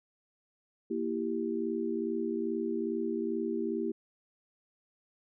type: chord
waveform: sine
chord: E diminished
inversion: second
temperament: equal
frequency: 233.1 / 329.6 / 392 Hz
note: Bb3 / E4 / G4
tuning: 0 / 0 / 0 cents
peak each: -35 / -34 / -34 dBFS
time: 0.9-3.92 s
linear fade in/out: 10 ms
effects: none